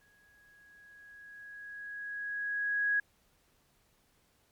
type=tone with exponential growth; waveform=sine; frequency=1660 Hz; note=G#6; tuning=1 cent flat; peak=-25 dBFS; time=0.01-3 s; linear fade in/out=5 ms; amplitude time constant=650 ms; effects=pink hiss -70 dBFS RMS until 4.51 s + MP3 96 kbps